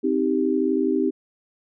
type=chord; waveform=sine; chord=C minor; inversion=none; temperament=just; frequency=261.6 / 314 / 392.4 Hz; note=C4 / Eb4 / G4; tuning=0 / +16 / +2 cents; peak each=-23 dBFS; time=0.03-1.11 s; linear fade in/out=20 ms; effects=none